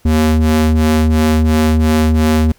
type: ring-modulated tone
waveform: square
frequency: 77.78 Hz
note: D#2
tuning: in tune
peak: -7 dBFS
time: 0.05-2.52 s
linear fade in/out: 5 ms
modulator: 157 Hz
effects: pink hiss -51 dBFS RMS until 2.58 s